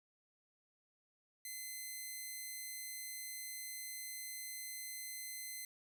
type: tone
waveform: 5% pulse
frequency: 2050 Hz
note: C7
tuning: 36 cents flat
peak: -34 dBFS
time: 1.45-5.65 s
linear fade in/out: 2 ms
effects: none